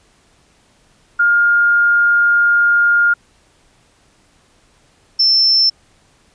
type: tone pair in turn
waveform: sine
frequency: 1413 / 5335 Hz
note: F6 / E8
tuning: +20 / +20 cents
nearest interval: octave + major seventh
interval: 2300 cents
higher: second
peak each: -9 dBFS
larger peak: neither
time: 1.19-3.14 / 5.19-5.7 s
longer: first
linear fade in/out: 10 ms
effects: pink hiss -54 dBFS RMS until 6.34 s + resampled to 22050 Hz